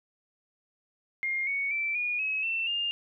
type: tone with pitch steps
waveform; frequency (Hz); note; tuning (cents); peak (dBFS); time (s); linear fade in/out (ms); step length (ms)
sine; 2124 / 2226 / 2332 / 2444 / 2561 / 2684 / 2812; C7 / C#7 / D7 / D#7 / D#7 / E7 / F7; +25 / +7 / -13 / -32 / +49 / +31 / +11; -27; 1.23-2.91; 0; 240
effects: none